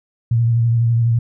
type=tone with vibrato; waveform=sine; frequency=116.6 Hz; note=A#2; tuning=1 cent sharp; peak=-12 dBFS; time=0.31-1.19 s; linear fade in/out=5 ms; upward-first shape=triangle; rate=12 Hz; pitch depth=40 cents each way; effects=none